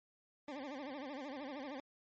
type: tone with vibrato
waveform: 20% pulse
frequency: 277.2 Hz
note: C#4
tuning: in tune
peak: -38 dBFS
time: 0.48-1.8 s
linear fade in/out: 2 ms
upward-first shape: sine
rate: 13 Hz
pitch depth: 150 cents each way
effects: low-pass 4000 Hz 12 dB/octave + MP3 32 kbps